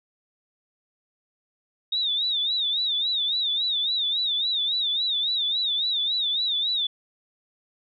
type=tone with vibrato; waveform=sine; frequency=3700 Hz; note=A#7; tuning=14 cents flat; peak=-22 dBFS; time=1.92-6.87 s; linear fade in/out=5 ms; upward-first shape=sine; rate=3.6 Hz; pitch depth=120 cents each way; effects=none